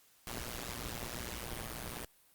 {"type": "noise with amplitude modulation", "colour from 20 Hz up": "pink", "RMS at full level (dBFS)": -38, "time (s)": [0.27, 2.05], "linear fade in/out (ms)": 2, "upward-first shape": "sine", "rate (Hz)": 119, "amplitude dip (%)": 95, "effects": ["white hiss -66 dBFS RMS until 2.34 s", "Opus 48 kbps"]}